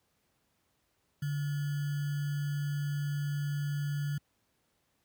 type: tone with sample-and-hold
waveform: sine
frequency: 144.8 Hz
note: D3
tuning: 24 cents flat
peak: -30 dBFS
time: 1.22-4.18 s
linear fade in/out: 5 ms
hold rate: 1575 Hz
effects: pink hiss -75 dBFS RMS until 5.04 s + high-pass 60 Hz 12 dB/octave